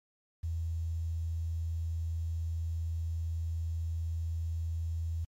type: tone with quantisation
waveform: sine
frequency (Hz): 82.41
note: E2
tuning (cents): 0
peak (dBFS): -31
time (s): 0.43-5.25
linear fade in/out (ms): 10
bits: 10
effects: MP3 64 kbps